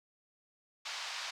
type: band-pass noise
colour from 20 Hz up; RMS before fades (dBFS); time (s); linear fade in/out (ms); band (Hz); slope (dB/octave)
white; -41; 0.85-1.31; 10; 720 to 5400; 24
effects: none